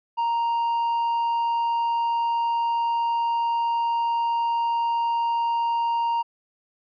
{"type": "tone", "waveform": "triangle", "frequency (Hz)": 932.3, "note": "A#5", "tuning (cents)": 0, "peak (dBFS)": -19, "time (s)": [0.17, 6.23], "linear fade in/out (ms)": 20, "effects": ["resampled to 11025 Hz"]}